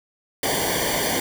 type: noise with comb filter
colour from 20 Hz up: pink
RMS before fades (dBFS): -23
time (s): 0.43-1.2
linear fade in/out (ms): 2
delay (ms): 0.76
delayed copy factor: -1
effects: none